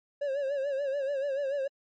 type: tone with vibrato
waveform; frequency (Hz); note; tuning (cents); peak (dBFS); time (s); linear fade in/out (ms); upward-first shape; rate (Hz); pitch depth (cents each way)
triangle; 554.4; C#5; 0; -26; 0.21-1.68; 10; sine; 6.9; 81
effects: MP3 32 kbps